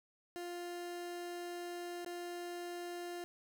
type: tone with dropouts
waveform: 30% pulse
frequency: 350 Hz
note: F4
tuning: 4 cents sharp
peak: -39 dBFS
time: 0.36-3.24 s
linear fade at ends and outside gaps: 0 ms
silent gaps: 2.047-2.062 s
effects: none